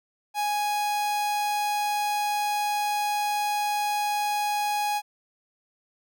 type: tone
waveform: 45% pulse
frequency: 830.6 Hz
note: G#5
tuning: in tune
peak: -24 dBFS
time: 0.34-5.02 s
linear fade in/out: 50 ms
effects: none